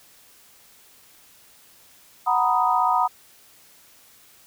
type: chord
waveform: sine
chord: B major seventh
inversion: second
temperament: equal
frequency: 740 / 932.3 / 987.8 / 1244.5 Hz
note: F#5 / A#5 / B5 / D#6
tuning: 0 / 0 / 0 / 0 cents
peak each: -23 dBFS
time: 2.26-3.08 s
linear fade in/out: 20 ms
effects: white hiss -53 dBFS RMS until 4.46 s